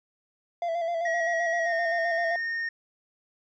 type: tone with vibrato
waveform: triangle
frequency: 676 Hz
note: E5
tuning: 43 cents sharp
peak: -24 dBFS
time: 0.62-2.36 s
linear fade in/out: 2 ms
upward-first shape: square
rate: 7.7 Hz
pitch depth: 37 cents each way
type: tone with pitch glide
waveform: triangle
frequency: 1908 to 1837.7 Hz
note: A#6 to A#6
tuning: +40 to -25 cents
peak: -26 dBFS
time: 1.05-2.69 s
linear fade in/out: 5 ms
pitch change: -65 cents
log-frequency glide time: 1.63-1.71 s
effects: resampled to 16000 Hz